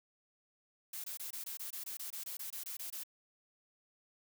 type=noise bursts; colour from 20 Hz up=blue; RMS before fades=-43 dBFS; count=16; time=0.93-3.035 s; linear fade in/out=5 ms; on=110 ms; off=23 ms; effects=none